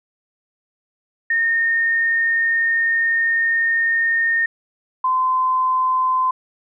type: tone pair in turn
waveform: sine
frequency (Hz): 1834 / 1029.3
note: A#6 / C6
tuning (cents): -29 / -29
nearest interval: minor seventh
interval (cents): 1000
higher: first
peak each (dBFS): -15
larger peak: neither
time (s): 1.3-4.46 / 5.04-6.31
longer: first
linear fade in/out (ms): 5
effects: none